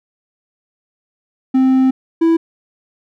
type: tone pair in turn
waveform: triangle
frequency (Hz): 261.6 / 329.6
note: C4 / E4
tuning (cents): 0 / 0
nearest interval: major third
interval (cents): 400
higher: second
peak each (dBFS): -7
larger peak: neither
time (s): 1.54-1.91 / 2.21-2.37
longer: first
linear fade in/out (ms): 10
effects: none